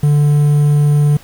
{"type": "tone with quantisation", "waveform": "triangle", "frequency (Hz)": 146.8, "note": "D3", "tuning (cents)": 0, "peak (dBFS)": -6, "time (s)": [0.03, 1.17], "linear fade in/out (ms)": 5, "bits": 6, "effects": ["pink hiss -42 dBFS RMS until 1.23 s"]}